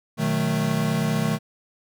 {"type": "chord", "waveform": "square", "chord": "B dominant seventh", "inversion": "none", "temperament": "equal with one note detuned", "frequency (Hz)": [122.41, 155.56, 185, 220], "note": ["B2", "D#3", "F#3", "A3"], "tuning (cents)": [-15, 0, 0, 0], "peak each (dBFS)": [-31, -25, -30, -26], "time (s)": [0.17, 1.39], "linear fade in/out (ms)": 50, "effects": []}